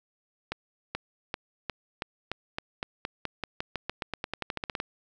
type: accelerating click train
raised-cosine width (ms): 0.3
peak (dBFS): -15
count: 25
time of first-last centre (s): 0.52-4.801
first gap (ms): 430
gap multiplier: 0.91
effects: none